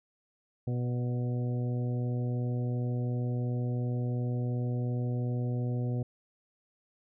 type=harmonic tone with a mistuned harmonic; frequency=122.8 Hz; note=B2; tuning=9 cents flat; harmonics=1 / 2 / 3 / 4 / 5 / 6; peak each=-29 / -37 / -43 / -43 / -48 / -51 dBFS; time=0.67-6.03 s; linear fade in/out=5 ms; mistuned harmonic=5; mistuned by=-21 cents; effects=none

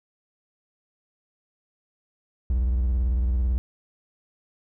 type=tone with vibrato; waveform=triangle; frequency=61.6 Hz; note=B1; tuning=4 cents flat; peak=-18 dBFS; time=2.5-3.58 s; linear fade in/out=0 ms; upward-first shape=square; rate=18 Hz; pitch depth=140 cents each way; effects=none

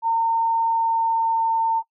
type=tone with pitch glide; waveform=sine; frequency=912 to 904.7 Hz; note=A#5 to A5; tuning=-38 to +48 cents; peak=-17 dBFS; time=0.02-1.83 s; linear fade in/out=50 ms; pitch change=-14 cents; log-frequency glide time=0.67-1.58 s; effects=noise-tail reverb RT60 0.1 s tail -21 dB re dry

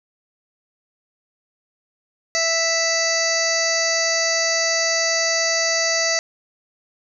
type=harmonic tone; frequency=659.3 Hz; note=E5; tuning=in tune; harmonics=1 / 2 / 3 / 4 / 6 / 7 / 8 / 9 / 10; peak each=-24 / -32 / -23 / -32 / -33 / -24 / -31 / -25 / -27 dBFS; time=2.35-6.19 s; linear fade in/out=0 ms; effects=none

